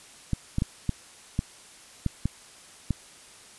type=clicks; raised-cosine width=5 ms; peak=-12 dBFS; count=8; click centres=0.333 / 0.584 / 0.621 / 0.893 / 1.391 / 2.063 / 2.256 / 2.907 s; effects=white hiss -50 dBFS RMS until 3.58 s + resampled to 24000 Hz